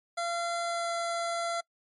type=tone with pitch glide; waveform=25% pulse; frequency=685 to 680.7 Hz; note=F5 to F5; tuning=-34 to -45 cents; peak=-26 dBFS; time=0.17-1.61 s; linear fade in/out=10 ms; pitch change=-11 cents; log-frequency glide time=0.63-0.92 s; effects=noise-tail reverb RT60 0.1 s tail -26 dB re dry + MP3 48 kbps